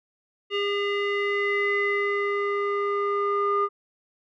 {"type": "tone with low-pass filter sweep", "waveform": "square", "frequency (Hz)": 405.2, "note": "G#4", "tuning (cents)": -43, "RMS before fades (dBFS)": -25, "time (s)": [0.5, 3.69], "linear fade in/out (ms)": 50, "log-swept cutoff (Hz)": [2700, 1300], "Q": 5.9, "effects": []}